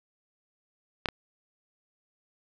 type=clicks; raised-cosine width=0.3 ms; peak=-10 / -15 dBFS; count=2; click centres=1.058 / 1.087 s; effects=none